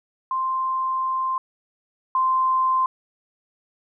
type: tone pair in turn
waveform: sine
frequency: 1046.5 / 1041.4 Hz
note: C6 / C6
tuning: 0 / -8 cents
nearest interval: unison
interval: 8 cents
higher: first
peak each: -21 / -17 dBFS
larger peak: second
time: 0.31-1.38 / 2.15-2.86 s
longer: first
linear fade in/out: 2 ms
effects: none